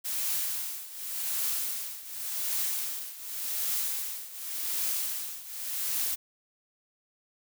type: noise with tremolo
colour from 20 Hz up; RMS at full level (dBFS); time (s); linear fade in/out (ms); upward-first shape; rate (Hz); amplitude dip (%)
blue; -29; 0.04-6.16; 20; triangle; 0.88; 85
effects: none